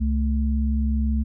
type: tone pair together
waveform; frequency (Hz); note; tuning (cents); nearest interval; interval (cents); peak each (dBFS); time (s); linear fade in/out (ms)
sine; 67.17 / 220; C2 / A3; +46 / 0; octave + major sixth; 2054; -20 / -25; 0-1.24; 20
effects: none